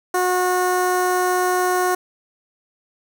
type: tone with notch filter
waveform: 15% pulse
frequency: 363.7 Hz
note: F#4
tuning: 30 cents flat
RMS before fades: -19 dBFS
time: 0.14-1.95 s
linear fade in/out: 5 ms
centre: 3400 Hz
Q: 1.1
effects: none